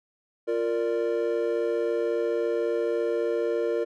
triangle chord, Bb major, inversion second, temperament equal with one note detuned, 349.2 / 463.7 / 587.3 Hz, F4 / Bb4 / D5, 0 / -9 / 0 cents, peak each -27 / -24 / -29 dBFS, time 0.47-3.85 s, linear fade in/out 20 ms, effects none

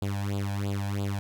sawtooth tone with flanger, 100 Hz, G2, 35 cents sharp, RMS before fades -30 dBFS, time 0.02-1.19 s, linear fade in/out 0 ms, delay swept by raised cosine 0.25 to 1.25 ms, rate 3 Hz, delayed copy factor +0.85, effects none

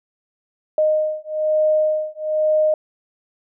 sine beating tone pair, 617 / 618.1 Hz, D#5 / D#5, -15 / -12 cents, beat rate 1.1 Hz, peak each -19 dBFS, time 0.78-2.74 s, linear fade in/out 2 ms, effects none

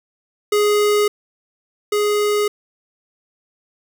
square tone pair in turn, 416.1 / 416.1 Hz, G#4 / G#4, +3 / +3 cents, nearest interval unison, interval 0 cents, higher neither, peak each -14 / -16 dBFS, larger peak first, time 0.52-1.08 / 1.92-2.48 s, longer neither, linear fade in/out 5 ms, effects 8-bit

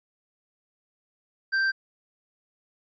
triangle tone with tanh clipping, 1568 Hz, G6, in tune, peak -23 dBFS, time 1.52-1.72 s, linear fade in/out 20 ms, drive 12 dB, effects resampled to 16000 Hz

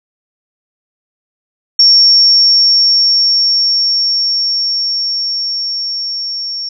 sine tone with level ramp, 5490 Hz, F8, 31 cents flat, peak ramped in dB -3 to -18 dBFS, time 1.79-6.69 s, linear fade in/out 5 ms, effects none

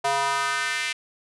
square tone with high-pass filter sweep, 138.59 Hz, C#3, in tune, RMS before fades -25 dBFS, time 0.04-0.93 s, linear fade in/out 10 ms, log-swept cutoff 720 to 2300 Hz, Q 2.3, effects resampled to 24000 Hz

